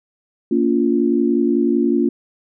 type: chord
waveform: sine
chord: Bb minor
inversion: none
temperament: equal with one note detuned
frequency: 233.1 / 284 / 349.2 Hz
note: Bb3 / Db4 / F4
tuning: 0 / +42 / 0 cents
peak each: -18 dBFS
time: 0.51-2.09 s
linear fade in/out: 5 ms
effects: none